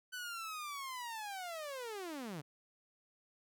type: linear sweep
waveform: sawtooth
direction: down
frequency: 1513 to 133.4 Hz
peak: -38 dBFS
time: 0.12-2.42 s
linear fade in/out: 20 ms
effects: none